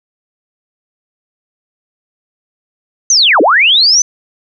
sine linear two-way sweep, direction down then up, 6400 to 261.8 to 6170 Hz, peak -5 dBFS, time 3.1-4.02 s, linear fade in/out 2 ms, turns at 3.41 s, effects none

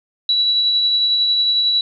sine tone with tremolo, 3926 Hz, B7, 11 cents flat, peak -12 dBFS, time 0.29-1.81 s, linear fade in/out 2 ms, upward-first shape triangle, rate 11 Hz, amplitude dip 30%, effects none

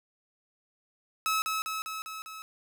sawtooth tone with echo, 1293 Hz, E6, 34 cents flat, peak -22 dBFS, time 1.26-1.42 s, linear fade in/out 0 ms, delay 200 ms, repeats 5, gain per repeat -3 dB, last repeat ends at 2.42 s, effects none

